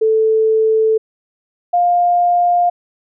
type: tone pair in turn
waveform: sine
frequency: 440 / 704.3 Hz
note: A4 / F5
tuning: 0 / +14 cents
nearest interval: minor sixth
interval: 814 cents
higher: second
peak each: -10 dBFS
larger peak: neither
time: 0.01-0.98 / 1.73-2.7 s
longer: neither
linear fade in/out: 10 ms
effects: none